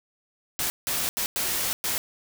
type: noise bursts at uneven times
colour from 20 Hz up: white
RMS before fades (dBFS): -27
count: 5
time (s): 0.59-0.7 / 0.87-1.09 / 1.17-1.26 / 1.36-1.73 / 1.84-1.98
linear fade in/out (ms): 0
effects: none